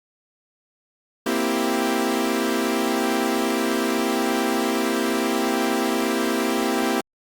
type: chord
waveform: sawtooth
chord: C dominant seventh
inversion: third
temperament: equal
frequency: 233.1 / 261.6 / 329.6 / 392 Hz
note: Bb3 / C4 / E4 / G4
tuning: 0 / 0 / 0 / 0 cents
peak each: -22 dBFS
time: 1.26-7.01 s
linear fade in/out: 5 ms
effects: Opus 48 kbps